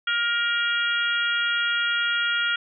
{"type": "harmonic tone", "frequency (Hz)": 471, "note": "A#4", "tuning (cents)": 18, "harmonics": [3, 4, 5, 6, 7], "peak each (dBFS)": [-23, -31, -34, -31, -28], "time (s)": [0.07, 2.56], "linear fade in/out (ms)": 5, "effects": []}